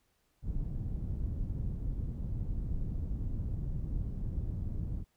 pink low-pass noise, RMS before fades -35 dBFS, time 0.42-5.05 s, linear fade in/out 50 ms, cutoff 140 Hz, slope 12 dB/octave, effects pink hiss -75 dBFS RMS until 5.16 s

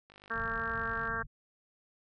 click train, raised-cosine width 0.3 ms, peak -38 dBFS, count 50, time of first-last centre 0.1-1.074 s, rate 50.3 Hz
harmonic tone, 227.2 Hz, A#3, 44 cents flat, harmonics 1 / 2 / 3 / 4 / 5 / 6 / 7 / 8, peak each -47 / -43 / -47 / -46 / -39 / -39 / -35 / -45 dBFS, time 0.3-1.23 s, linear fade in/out 10 ms
pink low-pass noise, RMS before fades -45 dBFS, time 0.33-1.27 s, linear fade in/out 20 ms, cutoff 190 Hz, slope 48 dB/octave
effects none

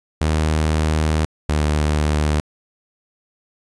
sawtooth tone pair in turn, 77.78 / 75.48 Hz, D#2 / D2, 0 / +48 cents, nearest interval minor second, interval 52 cents, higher first, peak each -12 dBFS, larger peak neither, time 0.21-1.25 / 1.49-2.4 s, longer first, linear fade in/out 0 ms, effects resampled to 24000 Hz + 9-bit

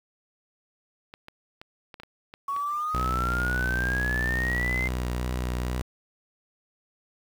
clicks, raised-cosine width 0.3 ms, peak -26 dBFS, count 12, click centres 1.139 / 1.284 / 1.615 / 1.942 / 2 / 2.034 / 2.339 / 2.564 / 2.998 / 3.045 / 3.328 / 3.406 s
sine exponential sweep, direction up, 1108.7 to 2093 Hz, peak -26 dBFS, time 2.48-4.88 s, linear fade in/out 5 ms
sawtooth tone with vibrato, 61.8 Hz, B1, 2 cents sharp, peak -23 dBFS, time 2.94-5.82 s, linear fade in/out 5 ms, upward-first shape triangle, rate 2.2 Hz, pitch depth 26 cents each way
effects 8-bit

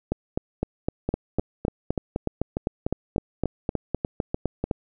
two click trains, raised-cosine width 2 ms, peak -10 / -11 dBFS, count 19 / 13, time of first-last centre 0.12-4.712 / 1.09-4.64 s, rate 3.92 / 3.38 Hz, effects none

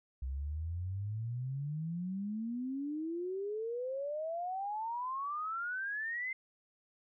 sine exponential sweep, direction up, 63.6 to 2096 Hz, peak -35 dBFS, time 0.22-6.33 s, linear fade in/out 5 ms, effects none

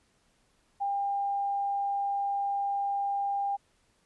sine tone, 800 Hz, G5, 35 cents sharp, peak -27 dBFS, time 0.8-3.57 s, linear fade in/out 20 ms, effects pink hiss -69 dBFS RMS until 4.05 s + resampled to 24000 Hz

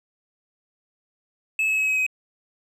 triangle tone with pitch steps, 2598 / 2580 / 2562 / 2545 / 2527 Hz, E7 / E7 / E7 / D#7 / D#7, -26 / -38 / -50 / +39 / +26 cents, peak -18 dBFS, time 1.59-2.065 s, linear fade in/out 2 ms, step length 95 ms, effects none

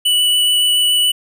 square tone with vibrato, 2960 Hz, F#7, in tune, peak -12 dBFS, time 0.05-1.12 s, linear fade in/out 10 ms, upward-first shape sine, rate 7.1 Hz, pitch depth 9 cents each way, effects none

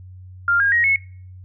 sine tone with pitch steps, 1396.9 / 1623.3 / 1886.3 / 2192 Hz, F6 / G#6 / A#6 / C#7, 0 / -40 / +20 / -20 cents, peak -14 dBFS, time 0.48-0.96 s, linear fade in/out 2 ms, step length 120 ms, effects noise-tail reverb RT60 0.5 s tail -22 dB re dry + added 92 Hz sine -37 dBFS peak until 1.44 s

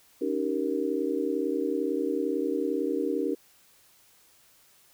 sine chord, Eb dominant seventh, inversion third, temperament just, 280 / 311.1 / 388.9 / 466.7 Hz, Db4 / Eb4 / G4 / Bb4, +18 / 0 / -14 / +2 cents, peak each -31 dBFS, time 0.21-3.35 s, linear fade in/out 10 ms, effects white hiss -60 dBFS RMS until 4.93 s

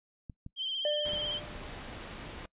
clicks, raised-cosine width 5 ms, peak -30 dBFS, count 3, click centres 0.298 / 0.464 / 1.134 s
sine tone with vibrato, 3136 Hz, G7, in tune, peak -31 dBFS, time 0.56-1.41 s, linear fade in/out 50 ms, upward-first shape sine, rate 16 Hz, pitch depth 48 cents each way
triangle tone with exponential decay, 596 Hz, D5, 25 cents sharp, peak -25 dBFS, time 0.85-1.96 s, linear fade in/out 2 ms, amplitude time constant 240 ms
pink noise, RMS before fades -43 dBFS, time 1.05-2.46 s, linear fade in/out 5 ms
effects noise-tail reverb RT60 0.1 s tail -23 dB re dry + resampled to 8000 Hz

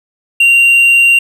triangle tone, 2765 Hz, F7, 18 cents flat, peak -3 dBFS, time 0.4-1.19 s, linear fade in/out 5 ms, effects none

